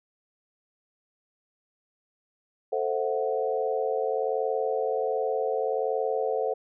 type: chord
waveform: sine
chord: F# half-diminished seventh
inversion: first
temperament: equal with one note detuned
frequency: 442 / 523.3 / 659.3 / 740 Hz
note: A4 / C5 / E5 / F#5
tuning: +8 / 0 / 0 / 0 cents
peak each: -28 / -29 / -34 / -32 dBFS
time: 2.72-6.54 s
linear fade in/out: 10 ms
effects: none